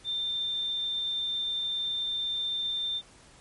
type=tone; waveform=sine; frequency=3586 Hz; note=A7; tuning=32 cents sharp; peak=-28 dBFS; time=0.04-3.02 s; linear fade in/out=50 ms; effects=pink hiss -55 dBFS RMS until 3.4 s + MP3 48 kbps